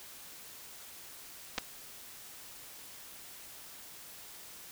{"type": "clicks", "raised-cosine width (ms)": 0.2, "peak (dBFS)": -15, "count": 2, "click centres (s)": [1.58, 1.584], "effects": ["white hiss -50 dBFS RMS until 4.71 s"]}